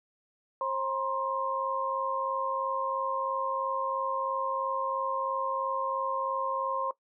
sine tone cluster, 535 / 953 / 1056 Hz, C5 / A#5 / C6, +38 / +38 / +16 cents, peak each -33 / -34 / -31 dBFS, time 0.61-6.91 s, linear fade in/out 2 ms, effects noise-tail reverb RT60 0.1 s tail -18 dB re dry

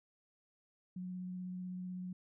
sine tone with vibrato, 182.3 Hz, F#3, 25 cents flat, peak -40 dBFS, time 0.96-2.13 s, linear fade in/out 5 ms, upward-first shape square, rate 16 Hz, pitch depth 8 cents each way, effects none

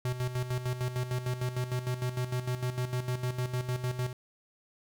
square tone with tremolo, 125.3 Hz, B2, 25 cents sharp, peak -29 dBFS, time 0.05-4.13 s, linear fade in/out 2 ms, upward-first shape square, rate 6.6 Hz, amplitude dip 65%, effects none

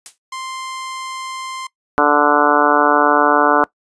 blue noise with exponential decay, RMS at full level -26 dBFS, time 0.06-0.18 s, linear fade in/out 1 ms, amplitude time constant 24 ms
sawtooth tone, 1046.5 Hz, C6, in tune, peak -22 dBFS, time 0.32-1.67 s, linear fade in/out 5 ms
harmonic tone, 146.83 Hz, D3, in tune, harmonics 2 / 3 / 4 / 5 / 6 / 7 / 8 / 9 / 10, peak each -19 / -19 / -19 / -19 / -19 / -19 / -19 / -19 / -19 dBFS, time 1.98-3.64 s, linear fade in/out 0 ms
effects noise-tail reverb RT60 0.1 s tail -20 dB re dry + resampled to 22050 Hz

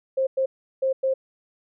sine tone bursts at uneven times, 530 Hz, C5, 22 cents sharp, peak -19 dBFS, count 4, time 0.17-0.27 / 0.37-0.46 / 0.82-0.93 / 1.03-1.14 s, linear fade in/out 10 ms, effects none

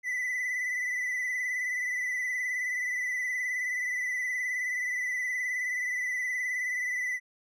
triangle tone with vibrato, 1995 Hz, B6, 17 cents sharp, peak -27 dBFS, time 0.03-7.2 s, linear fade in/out 50 ms, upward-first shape triangle, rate 19 Hz, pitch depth 47 cents each way, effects none

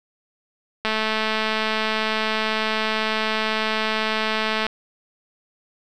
click train, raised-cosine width 0.3 ms, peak -7 dBFS, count 833, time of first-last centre 0.85-4.667 s, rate 218 Hz, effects none

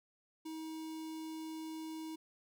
square tone with notch filter, 318 Hz, D#4, 38 cents sharp, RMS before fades -44 dBFS, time 0.45-2.16 s, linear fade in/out 10 ms, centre 1700 Hz, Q 1.3, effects none

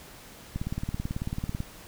click train, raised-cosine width 5 ms, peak -18 dBFS, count 20, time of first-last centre 0.56-1.604 s, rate 18.2 Hz, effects pink hiss -48 dBFS RMS until 1.87 s

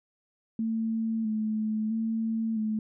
sine tone with vibrato, 220.3 Hz, A3, 2 cents sharp, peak -26 dBFS, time 0.59-2.79 s, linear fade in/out 2 ms, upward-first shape square, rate 0.76 Hz, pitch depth 30 cents each way, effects none

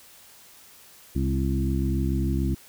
harmonic tone with a mistuned harmonic, 67 Hz, C2, 42 cents sharp, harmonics 1 / 2 / 3 / 4 / 5, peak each -25 / -28 / -30 / -31 / -32 dBFS, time 1.15-2.55 s, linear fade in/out 10 ms, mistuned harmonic 4, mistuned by -21 cents, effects white hiss -51 dBFS RMS until 2.68 s

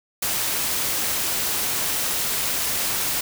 white noise, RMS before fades -24 dBFS, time 0.22-3.21 s, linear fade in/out 5 ms, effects none

